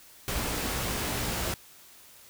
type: noise with comb filter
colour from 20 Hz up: pink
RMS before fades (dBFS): -31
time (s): 0.28-1.54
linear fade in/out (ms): 0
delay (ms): 17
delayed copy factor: +0.5
effects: white hiss -53 dBFS RMS until 2.29 s